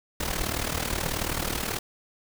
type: noise with amplitude modulation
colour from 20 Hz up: pink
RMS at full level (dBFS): -26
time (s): 0.2-1.79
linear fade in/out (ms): 5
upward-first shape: sine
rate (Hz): 38.5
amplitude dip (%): 75
effects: none